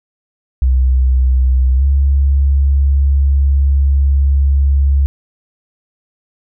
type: tone with pitch glide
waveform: sine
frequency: 64.2 to 69.21 Hz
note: C2 to C#2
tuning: -32 to -2 cents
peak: -8 dBFS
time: 0.62-5.06 s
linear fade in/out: 0 ms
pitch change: +130 cents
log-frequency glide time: 1.76-1.84 s
effects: none